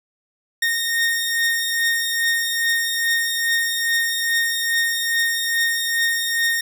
sawtooth beating tone pair, 1846 / 1848.4 Hz, A#6 / A#6, -17 / -15 cents, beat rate 2.4 Hz, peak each -16 / -22 dBFS, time 0.62-6.61 s, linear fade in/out 5 ms, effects none

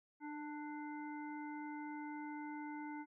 harmonic tone with a mistuned harmonic, 296 Hz, D4, 14 cents sharp, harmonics 1 / 3 / 5 / 7, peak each -45 / -49 / -56 / -56 dBFS, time 0.2-3.06 s, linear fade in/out 50 ms, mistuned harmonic 1, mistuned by +20 cents, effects none

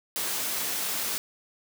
white high-pass noise, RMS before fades -30 dBFS, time 0.16-1.18 s, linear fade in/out 0 ms, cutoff 160 Hz, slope 12 dB/octave, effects none

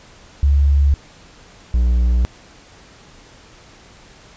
sine / triangle tone pair in turn, 70.6 / 60.27 Hz, C#2 / B1, +32 / -42 cents, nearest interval minor third, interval 274 cents, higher first, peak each -10 dBFS, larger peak neither, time 0.43-0.94 / 1.74-2.25 s, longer neither, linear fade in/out 0 ms, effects pink hiss -45 dBFS RMS until 4.36 s + resampled to 16000 Hz

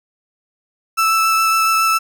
35% pulse tone with vibrato, 1318.5 Hz, E6, in tune, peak -11 dBFS, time 0.97-1.99 s, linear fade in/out 20 ms, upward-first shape sine, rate 7.2 Hz, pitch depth 9 cents each way, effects none

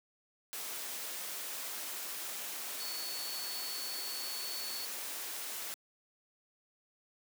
sine tone in noise, 4435 Hz, C#8, in tune, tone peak -41 dBFS, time 2.8-4.85 s, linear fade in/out 0 ms, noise white, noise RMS -41 dBFS, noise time 0.53-5.74 s, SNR -3 dB, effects high-pass 300 Hz 12 dB/octave

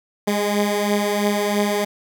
15% pulse beating tone pair, 205.1 / 208.1 Hz, G#3 / G#3, -21 / +4 cents, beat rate 3 Hz, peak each -13 / -18 dBFS, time 0.27-1.85 s, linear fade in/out 10 ms, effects none

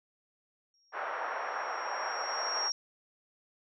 sine tone with exponential growth, 5588 Hz, F8, in tune, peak -29 dBFS, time 0.74-2.72 s, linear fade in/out 1 ms, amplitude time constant 430 ms
white band-pass noise, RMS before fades -36 dBFS, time 0.92-2.71 s, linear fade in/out 50 ms, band 550 to 1500 Hz, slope 24 dB/octave
effects none

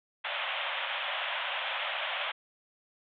white band-pass noise, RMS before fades -34 dBFS, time 0.24-2.32 s, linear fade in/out 10 ms, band 540 to 3500 Hz, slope 96 dB/octave, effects none

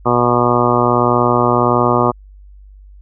harmonic tone, 121.5 Hz, B2, 28 cents flat, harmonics 1 / 2 / 3 / 4 / 5 / 6 / 7 / 8 / 9 / 10, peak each -20 / -19 / -18 / -20 / -20 / -21 / -22 / -21 / -19 / -19 dBFS, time 0.05-2.12 s, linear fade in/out 20 ms, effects added 49 Hz sine -37 dBFS peak until 3.01 s

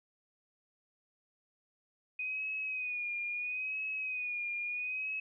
sine tone with vibrato, 2489 Hz, D#7, in tune, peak -34 dBFS, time 2.19-5.2 s, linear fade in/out 5 ms, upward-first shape sine, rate 0.75 Hz, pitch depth 55 cents each way, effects none

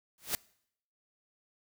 white noise with exponential growth, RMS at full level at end -28 dBFS, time 0.18-0.35 s, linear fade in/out 1 ms, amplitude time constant 35 ms, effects noise-tail reverb RT60 0.7 s tail -24 dB re dry

